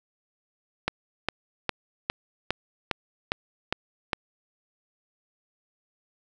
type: click train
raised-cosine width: 0.3 ms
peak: -8 dBFS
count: 9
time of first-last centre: 0.88-4.132 s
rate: 2.46 Hz
effects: none